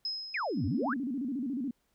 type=tone with exponential decay; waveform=sine; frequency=5120 Hz; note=D#8; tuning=49 cents sharp; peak=-30 dBFS; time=0.05-0.93 s; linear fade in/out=2 ms; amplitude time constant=190 ms
type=exponential two-way sweep; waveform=sine; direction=down then up; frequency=2637 to 84 to 1777 Hz; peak=-30 dBFS; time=0.34-0.94 s; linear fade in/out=5 ms; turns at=0.66 s
type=tone with vibrato; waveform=sine; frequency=260.3 Hz; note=C4; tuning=9 cents flat; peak=-31 dBFS; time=0.57-1.71 s; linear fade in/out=5 ms; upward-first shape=square; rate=14 Hz; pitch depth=150 cents each way
effects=pink hiss -75 dBFS RMS until 1.94 s